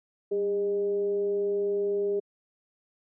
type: tone with frequency modulation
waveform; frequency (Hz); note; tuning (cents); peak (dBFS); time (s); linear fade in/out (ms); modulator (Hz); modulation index
sine; 404.2; G#4; -47; -24; 0.31-2.2; 10; 211; 0.33
effects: high-pass 200 Hz 12 dB/octave